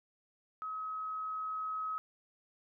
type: tone with level ramp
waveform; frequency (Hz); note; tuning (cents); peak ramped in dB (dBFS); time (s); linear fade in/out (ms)
sine; 1276; D#6; +43; -37 to -34; 0.62-1.98; 0
effects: none